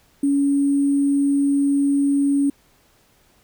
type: tone with sample-and-hold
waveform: sine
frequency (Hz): 280.9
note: C#4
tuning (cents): +23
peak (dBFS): -15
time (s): 0.23-2.5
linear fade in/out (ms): 5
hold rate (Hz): 8820
effects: pink hiss -58 dBFS RMS until 3.43 s